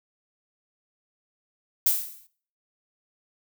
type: noise with exponential decay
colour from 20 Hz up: violet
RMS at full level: -18 dBFS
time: 1.86-2.27 s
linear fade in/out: 5 ms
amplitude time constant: 87 ms
effects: noise-tail reverb RT60 0.5 s tail -19 dB re dry